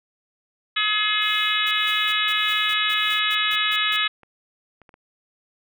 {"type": "harmonic tone", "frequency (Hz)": 423.8, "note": "G#4", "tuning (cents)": 35, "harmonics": [3, 4, 5, 6, 7, 8, 9], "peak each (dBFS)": [-27, -27, -27, -27, -27, -27, -27], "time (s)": [0.76, 4.08], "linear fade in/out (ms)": 10}
{"type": "noise with tremolo", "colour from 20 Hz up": "white", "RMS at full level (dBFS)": -46, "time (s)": [1.21, 3.2], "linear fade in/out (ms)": 10, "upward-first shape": "sine", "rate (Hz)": 1.7, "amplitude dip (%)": 90}
{"type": "noise bursts", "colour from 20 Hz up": "white", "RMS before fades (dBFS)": -41, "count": 12, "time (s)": [1.66, 3.97], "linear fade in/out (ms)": 10, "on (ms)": 55, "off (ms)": 150}
{"type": "clicks", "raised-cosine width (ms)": 0.5, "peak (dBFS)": -34, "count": 11, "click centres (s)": [2.375, 2.663, 3.075, 3.48, 3.534, 3.659, 3.921, 4.233, 4.817, 4.892, 4.941]}
{"effects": []}